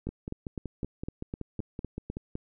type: two click trains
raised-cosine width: 3 ms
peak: -22 / -21 dBFS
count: 12 / 10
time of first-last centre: 0.09-2.169 / 0.07-2.354 s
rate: 5.29 / 3.94 Hz
effects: none